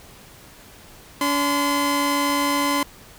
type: tone pair together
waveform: sawtooth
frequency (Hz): 285 / 1027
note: C#4 / C6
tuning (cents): +48 / -33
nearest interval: octave + minor seventh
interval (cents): 2219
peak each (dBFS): -18 / -18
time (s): 1.21-2.83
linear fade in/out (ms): 2
effects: pink hiss -46 dBFS RMS until 3.18 s